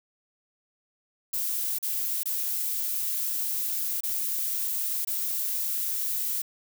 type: noise with dropouts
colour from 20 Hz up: violet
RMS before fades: -29 dBFS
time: 1.33-6.42 s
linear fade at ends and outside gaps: 5 ms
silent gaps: 1.786-1.827 / 2.233-2.256 / 4.007-4.034 / 5.049-5.072 s
effects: none